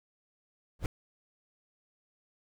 brown noise with exponential growth, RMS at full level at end -23 dBFS, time 0.79-0.86 s, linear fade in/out 2 ms, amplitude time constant 15 ms, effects none

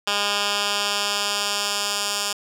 10% pulse tone with band-pass filter sweep, 203.8 Hz, G#3, 32 cents flat, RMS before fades -24 dBFS, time 0.07-2.33 s, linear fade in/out 5 ms, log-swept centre 3500 to 6200 Hz, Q 0.9, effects none

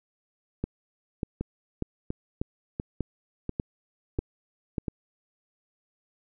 two click trains, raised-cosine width 3 ms, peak -15 / -17 dBFS, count 8 / 6, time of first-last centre 0.64-4.782 / 1.41-4.882 s, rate 1.69 / 1.44 Hz, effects none

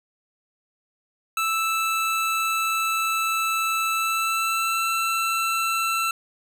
25% pulse tone with pitch glide, 1318.5 to 1337.7 Hz, E6 to E6, 0 to +25 cents, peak -18 dBFS, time 1.37-6.11 s, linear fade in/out 2 ms, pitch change +25 cents, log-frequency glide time 3.89-4.86 s, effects none

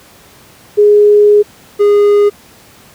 sine / triangle tone pair in turn, 415.3 / 410.8 Hz, G#4 / G#4, 0 / -19 cents, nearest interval unison, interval 19 cents, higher first, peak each -3 dBFS, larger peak neither, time 0.77-1.43 / 1.79-2.3 s, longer first, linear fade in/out 20 ms, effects pink hiss -41 dBFS RMS until 2.94 s + high-pass 80 Hz 12 dB/octave

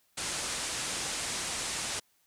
white low-pass noise, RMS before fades -35 dBFS, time 0.17-2 s, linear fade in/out 10 ms, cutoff 9500 Hz, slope 48 dB/octave, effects white hiss -70 dBFS RMS until 2.26 s

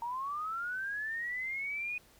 sine linear sweep, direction up, 919 to 2489 Hz, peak -34 dBFS, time 0.02-1.98 s, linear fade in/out 2 ms, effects pink hiss -62 dBFS RMS until 2.19 s

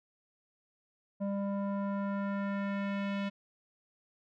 square tone with low-pass filter sweep, 199.2 Hz, G3, 28 cents sharp, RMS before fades -34 dBFS, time 1.2-3.3 s, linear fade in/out 20 ms, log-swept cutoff 680 to 3000 Hz, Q 1.6, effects none

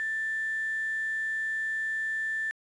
sine tone with quantisation, 1770 Hz, A6, 10 cents sharp, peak -28 dBFS, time 0-2.51 s, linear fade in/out 0 ms, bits 8, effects resampled to 22050 Hz

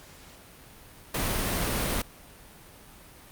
pink noise, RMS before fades -28 dBFS, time 1.14-2.02 s, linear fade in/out 5 ms, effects pink hiss -50 dBFS RMS until 3.31 s + Opus 48 kbps

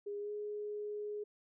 sine tone with pitch glide, 408.8 to 417.4 Hz, G#4 to G#4, -27 to +9 cents, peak -38 dBFS, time 0.06-1.24 s, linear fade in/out 10 ms, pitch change +36 cents, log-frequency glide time 0.19-0.31 s, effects none

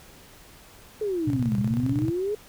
sine exponential two-way sweep, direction down then up, 440 to 196 to 431.8 Hz, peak -24 dBFS, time 1.01-2.35 s, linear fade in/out 5 ms, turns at 1.58 s
sine tone with tremolo, 123.47 Hz, B2, in tune, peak -22 dBFS, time 1.27-2.1 s, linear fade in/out 5 ms, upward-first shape square, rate 16 Hz, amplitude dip 75%
effects pink hiss -50 dBFS RMS until 2.48 s

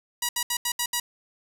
5% pulse tone bursts at uneven times, 964 Hz, B5, 42 cents flat, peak -12 dBFS, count 6, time 0.22-0.29 / 0.36-0.43 / 0.5-0.57 / 0.65-0.72 / 0.79-0.86 / 0.93-1 s, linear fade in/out 5 ms, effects 8-bit

